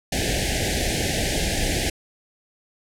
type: band-stop noise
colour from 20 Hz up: pink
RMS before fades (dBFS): -23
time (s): 0.12-1.9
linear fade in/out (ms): 5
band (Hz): 820 to 1600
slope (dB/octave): 96
effects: low-pass 10000 Hz 12 dB/octave